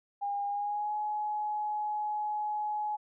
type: tone with pitch glide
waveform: sine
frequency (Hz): 809 to 843.4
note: G#5 to G#5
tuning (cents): -46 to +26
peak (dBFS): -30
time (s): 0.21-2.97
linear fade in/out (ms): 20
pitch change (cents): +72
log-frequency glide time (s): 0.47-0.94
effects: none